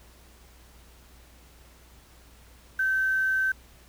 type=tone with quantisation; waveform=sine; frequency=1544 Hz; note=G6; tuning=27 cents flat; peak=-22 dBFS; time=2.79-3.52 s; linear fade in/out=5 ms; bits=8; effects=added 60 Hz sine -53 dBFS peak until 3.88 s + pink hiss -56 dBFS RMS until 3.88 s